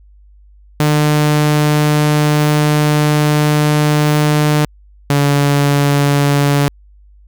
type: tone pair in turn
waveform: sawtooth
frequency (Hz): 149.9 / 142.85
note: D3 / D3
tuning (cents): +36 / -48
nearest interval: minor second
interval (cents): 84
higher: first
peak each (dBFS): -6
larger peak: neither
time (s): 0.8-4.65 / 5.1-6.68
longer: first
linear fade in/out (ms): 0
effects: added 50 Hz sine -41 dBFS peak until 7.27 s